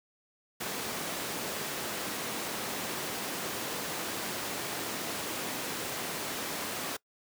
pink high-pass noise, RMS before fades -36 dBFS, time 0.6-6.97 s, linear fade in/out 10 ms, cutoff 220 Hz, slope 12 dB/octave, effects noise-tail reverb RT60 0.1 s tail -23 dB re dry

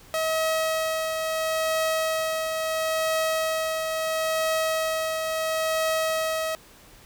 sawtooth tone with tremolo, 639 Hz, D#5, 46 cents sharp, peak -18 dBFS, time 0.14-6.55 s, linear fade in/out 0 ms, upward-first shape triangle, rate 0.74 Hz, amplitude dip 40%, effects pink hiss -51 dBFS RMS until 7.05 s

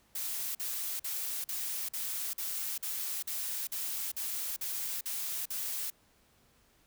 blue noise bursts, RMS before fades -36 dBFS, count 13, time 0.15-5.902 s, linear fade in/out 5 ms, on 400 ms, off 46 ms, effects pink hiss -67 dBFS RMS until 6.86 s

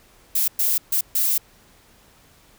violet noise bursts at uneven times, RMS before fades -20 dBFS, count 4, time 0.35-0.48 / 0.59-0.78 / 0.92-1.01 / 1.15-1.38 s, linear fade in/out 5 ms, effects pink hiss -54 dBFS RMS until 2.58 s

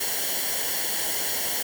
white noise with comb filter, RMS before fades -27 dBFS, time 0-1.63 s, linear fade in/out 10 ms, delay 0.8 ms, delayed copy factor -0.65, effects none

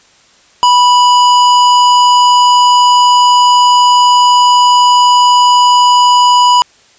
square tone, 984 Hz, B5, 7 cents flat, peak -5 dBFS, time 0.63-6.62 s, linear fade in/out 0 ms, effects white hiss -46 dBFS RMS until 6.98 s + resampled to 16000 Hz

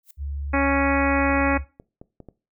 violet noise with exponential growth, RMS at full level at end -38 dBFS, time 0.03-0.11 s, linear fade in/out 5 ms, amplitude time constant 17 ms
sine tone with pitch glide, 70.8 to 70.15 Hz, C#2 to C#2, +37 to +21 cents, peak -27 dBFS, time 0.17-1.65 s, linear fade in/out 50 ms, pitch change -16 cents, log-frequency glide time 0.64-0.7 s
harmonic tone, 277.2 Hz, C#4, in tune, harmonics 1 / 2 / 3 / 4 / 5 / 6 / 7 / 8 / 9, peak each -22 / -25 / -27 / -28 / -29 / -30 / -30 / -31 / -32 dBFS, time 0.53-1.58 s, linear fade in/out 10 ms
clicks, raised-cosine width 2 ms, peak -28 dBFS, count 11, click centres 1.187 / 1.297 / 1.333 / 1.375 / 1.41 / 1.477 / 1.534 / 1.799 / 2.015 / 2.203 / 2.287 s
effects noise-tail reverb RT60 0.3 s tail -19 dB re dry

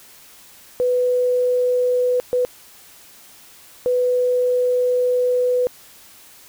sine tone bursts at uneven times, 497 Hz, B4, 11 cents sharp, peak -15 dBFS, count 3, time 0.8-2.2 / 2.33-2.45 / 3.86-5.67 s, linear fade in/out 0 ms, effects white hiss -46 dBFS RMS until 6.48 s

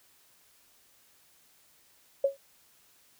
sine tone with exponential decay, 551 Hz, C#5, 11 cents flat, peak -18 dBFS, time 2.24-2.37 s, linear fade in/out 5 ms, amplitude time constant 28 ms, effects white hiss -63 dBFS RMS until 3.19 s

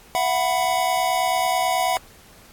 square chord, E suspended second, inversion none, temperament equal with one note detuned, 670.8 / 740 / 987.8 Hz, E5 / F#5 / B5, +30 / 0 / 0 cents, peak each -26 / -22 / -26 dBFS, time 0.15-1.97 s, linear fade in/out 0 ms, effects pink hiss -49 dBFS RMS until 2.52 s + AAC 64 kbps

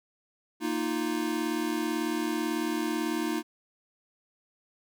square chord, Bb suspended fourth, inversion none, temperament equal, 233.1 / 311.1 / 349.2 Hz, Bb3 / Eb4 / F4, 0 / 0 / 0 cents, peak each -35 / -31 / -34 dBFS, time 0.6-3.43 s, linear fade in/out 50 ms, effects none

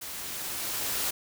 white noise with level ramp, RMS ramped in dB -39 to -29 dBFS, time 0.01-1.11 s, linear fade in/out 10 ms, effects none

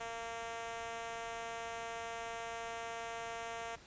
5% pulse tone with high-pass filter, 230 Hz, A#3, 23 cents flat, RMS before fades -43 dBFS, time 0-3.76 s, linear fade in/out 10 ms, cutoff 570 Hz, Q 3.8, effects pink hiss -58 dBFS RMS until 3.86 s + resampled to 16000 Hz

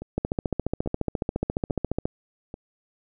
two click trains, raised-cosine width 2 ms, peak -22 / -11 dBFS, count 4 / 28, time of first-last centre 0.02-2.541 / 0.18-2.055 s, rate 1.19 / 14.4 Hz, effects none

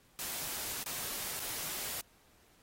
white noise with dropouts, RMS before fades -39 dBFS, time 0.19-2.01 s, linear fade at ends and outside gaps 0 ms, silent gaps 0.831-0.861 / 1.393-1.401 s, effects pink hiss -66 dBFS RMS until 2.62 s + AAC 48 kbps

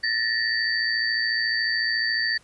sine tone cluster, 1769 / 1883 / 4584 Hz, A6 / A#6 / D8, +9 / +17 / -43 cents, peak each -26 dBFS, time 0.03-2.38 s, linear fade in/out 10 ms, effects pink hiss -57 dBFS RMS until 2.43 s + resampled to 24000 Hz

